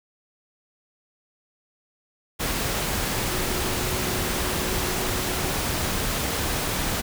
sine tone in noise, 367.3 Hz, F#4, 13 cents flat, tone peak -34 dBFS, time 3.28-5.5 s, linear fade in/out 20 ms, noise pink, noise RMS -26 dBFS, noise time 2.39-7.02 s, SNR -11 dB, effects none

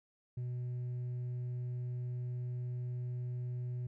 triangle tone with hard clipping, 123.47 Hz, B2, in tune, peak -35 dBFS, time 0.37-3.87 s, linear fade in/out 5 ms, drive 1 dB, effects none

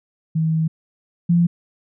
sine tone pair in turn, 160 / 171.89 Hz, D#3 / F3, +49 / -27 cents, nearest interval minor second, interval 124 cents, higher second, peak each -16 / -12 dBFS, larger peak second, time 0.35-0.68 / 1.29-1.47 s, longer first, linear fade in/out 10 ms, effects none

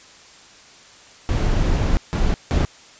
brown noise bursts at uneven times, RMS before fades -18 dBFS, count 3, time 1.29-1.97 / 2.13-2.34 / 2.51-2.65 s, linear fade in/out 0 ms, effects white hiss -46 dBFS RMS until 2.99 s + resampled to 16000 Hz

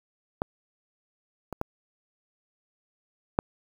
clicks, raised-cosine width 1 ms, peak -12 / -20 / -14 / -7 dBFS, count 4, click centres 0.419 / 1.527 / 1.614 / 3.389 s, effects 7-bit

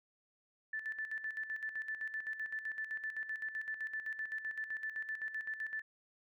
sine tone with tremolo, 1757 Hz, A6, 3 cents flat, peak -36 dBFS, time 0.73-5.82 s, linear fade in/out 5 ms, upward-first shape square, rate 7.8 Hz, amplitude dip 65%, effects none

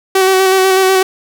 sawtooth tone with vibrato, 379.3 Hz, F#4, 43 cents sharp, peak -4 dBFS, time 0.15-1.03 s, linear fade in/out 5 ms, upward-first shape square, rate 8.1 Hz, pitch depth 18 cents each way, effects none

